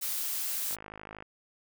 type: noise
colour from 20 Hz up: blue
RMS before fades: -33 dBFS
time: 0.01-0.76 s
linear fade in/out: 20 ms
type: click train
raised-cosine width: 0.5 ms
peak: -28 dBFS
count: 28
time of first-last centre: 0.71-1.224 s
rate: 52.5 Hz
effects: none